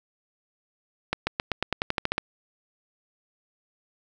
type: accelerating click train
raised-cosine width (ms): 0.3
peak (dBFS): -8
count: 12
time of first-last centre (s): 1.13-2.181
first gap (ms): 140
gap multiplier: 0.92
effects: none